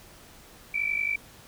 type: tone pair together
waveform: sine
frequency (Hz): 2298 / 2349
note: D7 / D7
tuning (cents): -38 / 0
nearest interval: unison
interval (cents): 38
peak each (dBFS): -28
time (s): 0.74-1.16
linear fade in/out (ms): 5
effects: pink hiss -51 dBFS RMS until 1.47 s